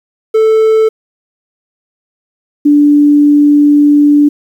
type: tone pair in turn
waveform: triangle / sine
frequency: 440 / 292.1 Hz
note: A4 / D4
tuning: 0 / -9 cents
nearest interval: perfect fifth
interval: 709 cents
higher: first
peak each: -3 dBFS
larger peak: neither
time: 0.34-0.89 / 2.65-4.29 s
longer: second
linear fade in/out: 10 ms
effects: 7-bit